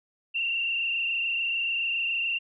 sine tone with frequency modulation, 2740 Hz, F7, 34 cents flat, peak -25 dBFS, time 0.34-2.39 s, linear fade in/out 20 ms, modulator 27 Hz, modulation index 2.6, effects none

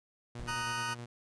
sawtooth tone with tremolo, 119.6 Hz, A#2, 45 cents sharp, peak -37 dBFS, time 0.35-1.06 s, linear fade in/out 5 ms, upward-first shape square, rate 9.4 Hz, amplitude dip 35%
brown noise with exponential decay, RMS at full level -40 dBFS, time 0.39-0.99 s, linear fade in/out 1 ms, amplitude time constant 130 ms
sawtooth chord, D# minor, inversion second, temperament just, 933.4 / 1244.5 / 1493.4 Hz, A#5 / D#6 / F#6, +2 / 0 / +16 cents, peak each -34 dBFS, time 0.47-0.95 s, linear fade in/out 20 ms
effects resampled to 22050 Hz

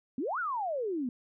sine exponential two-way sweep, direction up then down, 233.1 to 1505 to 233.1 Hz, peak -30 dBFS, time 0.18-1.09 s, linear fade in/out 2 ms, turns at 0.39 s, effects none

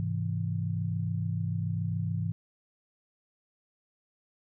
sine chord, Ab augmented, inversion none, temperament equal, 103.83 / 130.81 / 164.81 Hz, Ab2 / C3 / E3, 0 / 0 / 0 cents, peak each -31 / -36 / -32 dBFS, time 0-2.32 s, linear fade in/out 0 ms, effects none

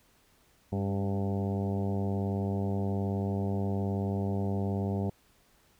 harmonic tone with a mistuned harmonic, 98.8 Hz, G2, 14 cents sharp, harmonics 1 / 2 / 3 / 4 / 5 / 6 / 7 / 8 / 9, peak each -31 / -32 / -41 / -38 / -42 / -45 / -43 / -47 / -50 dBFS, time 0.72-5.1 s, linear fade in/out 5 ms, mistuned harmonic 3, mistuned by -47 cents, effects pink hiss -65 dBFS RMS until 5.79 s

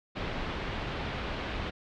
pink low-pass noise, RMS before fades -35 dBFS, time 0.15-1.71 s, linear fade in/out 20 ms, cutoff 3600 Hz, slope 24 dB/octave, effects none

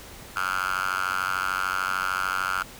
5% pulse tone with high-pass filter, 93.4 Hz, F#2, 17 cents sharp, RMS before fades -27 dBFS, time 0.36-2.63 s, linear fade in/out 5 ms, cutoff 1400 Hz, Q 8.9, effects pink hiss -44 dBFS RMS until 2.79 s

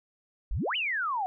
sine exponential two-way sweep, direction up then down, 34.65 to 3091 to 723 Hz, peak -27 dBFS, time 0.51-1.26 s, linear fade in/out 0 ms, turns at 0.76 s, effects none

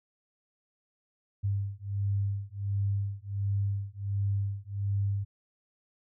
sine beating tone pair, 99.2 / 100.6 Hz, G2 / G2, +21 / +45 cents, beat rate 1.4 Hz, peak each -31 dBFS, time 1.43-5.25 s, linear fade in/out 20 ms, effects none

